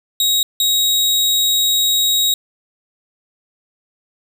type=tone pair in turn; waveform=sawtooth; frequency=3800 / 3800 Hz; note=A#7 / A#7; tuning=+33 / +33 cents; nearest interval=unison; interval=0 cents; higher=neither; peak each=-10 dBFS; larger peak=neither; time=0.2-0.43 / 0.6-2.34 s; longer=second; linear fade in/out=2 ms; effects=none